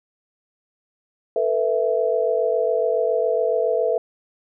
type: chord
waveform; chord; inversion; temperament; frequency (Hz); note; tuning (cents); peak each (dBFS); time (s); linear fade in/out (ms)
sine; A suspended second; none; equal with one note detuned; 446.7 / 493.9 / 659.3; A4 / B4 / E5; +26 / 0 / 0; -22; 1.36-3.98; 2
effects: none